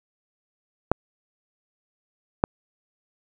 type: clicks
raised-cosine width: 1 ms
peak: -3 dBFS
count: 2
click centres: 0.916 / 2.439 s
effects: none